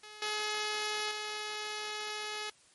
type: tone with level steps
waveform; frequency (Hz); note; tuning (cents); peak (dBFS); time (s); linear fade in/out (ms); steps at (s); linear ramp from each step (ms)
5% pulse; 423.9; G#4; +35; -36 / -21 / -25; 0.03-2.5; 5; 0.22 / 1.11; 2
effects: white hiss -63 dBFS RMS until 2.74 s + MP3 48 kbps